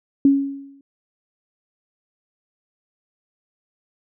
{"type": "tone with exponential decay", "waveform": "sine", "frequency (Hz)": 276.9, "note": "C#4", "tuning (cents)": -2, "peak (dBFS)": -8, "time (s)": [0.25, 0.81], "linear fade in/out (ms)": 2, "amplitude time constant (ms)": 120, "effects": []}